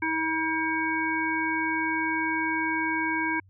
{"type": "harmonic tone", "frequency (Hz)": 320, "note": "D#4", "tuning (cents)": 49, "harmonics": [1, 3, 5, 7], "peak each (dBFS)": [-30, -30, -30, -30], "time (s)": [0.02, 3.4], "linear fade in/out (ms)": 5, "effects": ["added 95 Hz sine -53 dBFS peak until 3.49 s"]}